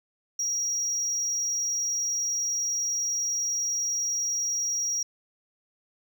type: tone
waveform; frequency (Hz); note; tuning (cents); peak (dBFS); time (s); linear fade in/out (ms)
sine; 5690; F8; +31; -23; 0.39-5.03; 5
effects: tanh soft clip ceiling -24 dBFS + 10-bit